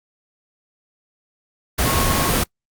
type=tone in noise; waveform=sine; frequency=1091 Hz; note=C#6; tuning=28 cents flat; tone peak=-25 dBFS; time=1.85-2.31 s; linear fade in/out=10 ms; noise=pink; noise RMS=-18 dBFS; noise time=1.78-2.44 s; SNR=-10 dB; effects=noise-tail reverb RT60 0.1 s tail -25 dB re dry + Opus 24 kbps